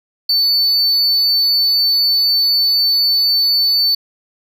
triangle tone, 4502 Hz, C#8, 26 cents sharp, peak -10 dBFS, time 0.29-3.95 s, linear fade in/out 5 ms, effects none

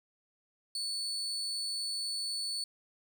35% pulse tone, 4448 Hz, C#8, 5 cents sharp, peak -32 dBFS, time 0.75-2.64 s, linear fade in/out 2 ms, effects none

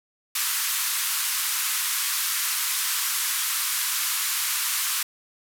white band-pass noise, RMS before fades -26 dBFS, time 0.35-5.03 s, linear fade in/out 5 ms, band 1000 to 15000 Hz, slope 48 dB/octave, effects none

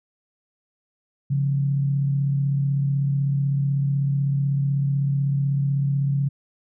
sine tone pair together, 138.59 / 174.61 Hz, C#3 / F3, 0 / 0 cents, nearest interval major third, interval 400 cents, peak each -19 / -31 dBFS, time 1.3-6.29 s, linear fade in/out 10 ms, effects none

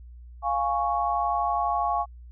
sine chord, Db major, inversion first, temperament equal, 698.5 / 830.6 / 1108.7 Hz, F5 / Ab5 / Db6, 0 / 0 / 0 cents, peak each -27 dBFS, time 0.42-2.06 s, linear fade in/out 50 ms, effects added 60 Hz sine -42 dBFS peak until 2.31 s

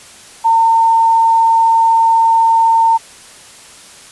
sine tone, 908 Hz, A#5, 46 cents flat, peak -7 dBFS, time 0.44-2.98 s, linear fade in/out 20 ms, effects white hiss -38 dBFS RMS until 4.11 s + resampled to 24000 Hz

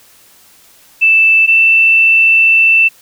sine tone pair in turn, 2645 / 2665 Hz, E7 / E7, +5 / +18 cents, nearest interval unison, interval 13 cents, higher second, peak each -5 dBFS, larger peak neither, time 1.01-1.47 / 1.47-2.89 s, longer second, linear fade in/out 20 ms, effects white hiss -45 dBFS RMS until 3.01 s

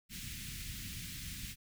pink band-stop noise, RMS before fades -44 dBFS, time 0.09-1.56 s, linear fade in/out 50 ms, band 220 to 2000 Hz, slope 24 dB/octave, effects none

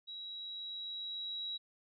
sine tone with level ramp, 3871 Hz, B7, 35 cents flat, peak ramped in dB -43 to -37 dBFS, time 0.07-1.58 s, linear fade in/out 20 ms, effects none

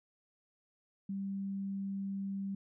sine tone, 196.1 Hz, G3, 1 cent sharp, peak -35 dBFS, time 1.09-2.55 s, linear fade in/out 5 ms, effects none

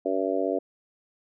harmonic tone, 95.6 Hz, G2, 43 cents flat, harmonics 3 / 4 / 5 / 6 / 7, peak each -30 / -30 / -30 / -30 / -30 dBFS, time 0.05-0.59 s, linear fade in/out 10 ms, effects none

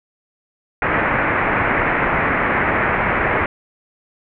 white low-pass noise, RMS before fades -18 dBFS, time 0.82-3.46 s, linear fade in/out 2 ms, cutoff 2200 Hz, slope 48 dB/octave, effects none

